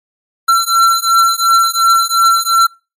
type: beating tone pair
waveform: square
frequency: 1352 / 1354.8 Hz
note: E6 / E6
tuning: +43 / +47 cents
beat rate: 2.8 Hz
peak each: -12 dBFS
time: 0.48-2.67 s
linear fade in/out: 10 ms
effects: noise-tail reverb RT60 0.3 s tail -26 dB re dry + MP3 64 kbps